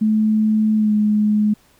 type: tone with pitch glide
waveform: sine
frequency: 216.1 to 211 Hz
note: A3 to G#3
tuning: -31 to +28 cents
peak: -13 dBFS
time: 0.01-1.54 s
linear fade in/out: 10 ms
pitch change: -41 cents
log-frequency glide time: 0.76-0.93 s
effects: pink hiss -55 dBFS RMS until 1.79 s